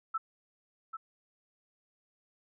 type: tone with echo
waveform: sine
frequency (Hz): 1318.5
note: E6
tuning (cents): 0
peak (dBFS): -29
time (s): 0.14-0.18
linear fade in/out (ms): 10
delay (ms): 790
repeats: 1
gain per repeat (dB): -8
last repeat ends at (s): 0.97
effects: none